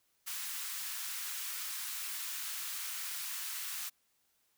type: high-pass noise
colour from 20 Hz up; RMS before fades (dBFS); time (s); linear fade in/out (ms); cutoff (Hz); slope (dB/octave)
white; -40; 0.26-3.9; 20; 1100; 24
effects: white hiss -75 dBFS RMS until 4.57 s